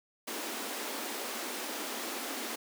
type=high-pass noise; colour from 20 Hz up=pink; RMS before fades=-38 dBFS; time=0.27-2.56 s; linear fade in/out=10 ms; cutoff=220 Hz; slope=96 dB/octave; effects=none